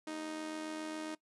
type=tone with amplitude modulation; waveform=sawtooth; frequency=311.1 Hz; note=D#4; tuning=in tune; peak=-33 dBFS; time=0.07-1.15 s; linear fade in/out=5 ms; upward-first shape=sine; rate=87.3 Hz; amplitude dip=50%; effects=noise-tail reverb RT60 0.1 s tail -20 dB re dry + resampled to 24000 Hz